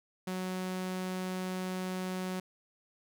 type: tone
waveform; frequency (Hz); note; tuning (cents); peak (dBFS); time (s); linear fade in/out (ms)
sawtooth; 185; F#3; 0; -30; 0.27-2.4; 5
effects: none